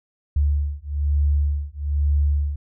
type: beating tone pair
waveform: sine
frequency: 72 / 73.1 Hz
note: D2 / D2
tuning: -34 / -7 cents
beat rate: 1.1 Hz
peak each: -21 dBFS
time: 0.36-2.56 s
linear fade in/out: 5 ms
effects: none